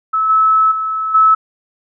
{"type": "tone with level steps", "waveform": "sine", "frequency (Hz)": 1300, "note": "E6", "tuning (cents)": -24, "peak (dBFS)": [-12, -8, -16, -6], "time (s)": [0.13, 1.35], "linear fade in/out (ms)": 10, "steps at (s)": [0.29, 0.71, 1.14], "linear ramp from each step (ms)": 10, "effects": []}